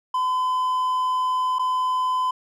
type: tone with dropouts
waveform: triangle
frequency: 1016 Hz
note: B5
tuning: 49 cents sharp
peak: -18 dBFS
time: 0.14-2.31 s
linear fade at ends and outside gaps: 5 ms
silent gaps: 1.586-1.593 s
effects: none